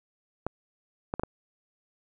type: clicks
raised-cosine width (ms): 1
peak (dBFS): -15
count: 4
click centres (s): 0.466 / 1.139 / 1.196 / 1.235
effects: none